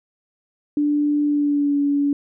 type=tone with pitch glide; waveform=sine; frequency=293.7 to 285.2 Hz; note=D4 to C#4; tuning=0 to +49 cents; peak=-16 dBFS; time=0.77-2.13 s; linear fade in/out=2 ms; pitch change=-51 cents; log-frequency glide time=1.24-1.78 s; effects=none